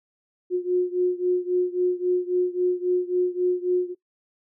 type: beating tone pair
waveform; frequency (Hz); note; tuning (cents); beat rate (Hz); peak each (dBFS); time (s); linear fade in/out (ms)
sine; 359.4 / 363.1; F4 / F#4; +50 / -33; 3.7; -22 / -24; 0.5-3.95; 50
effects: noise-tail reverb RT60 0.1 s tail -19 dB re dry